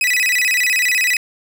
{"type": "tone with vibrato", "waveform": "40% pulse", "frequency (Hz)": 2234, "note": "C#7", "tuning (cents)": 13, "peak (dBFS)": -13, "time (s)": [0.01, 1.17], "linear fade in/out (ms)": 2, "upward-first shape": "square", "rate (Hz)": 16, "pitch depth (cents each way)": 220, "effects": []}